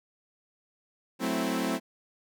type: chord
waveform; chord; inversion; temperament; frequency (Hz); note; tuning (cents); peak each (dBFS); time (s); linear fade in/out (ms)
sawtooth; F# half-diminished seventh; none; equal with one note detuned; 185 / 220 / 261.6 / 328.7; F#3 / A3 / C4 / E4; 0 / 0 / 0 / -5; -31 / -29 / -27 / -30; 1.19-1.8; 50
effects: none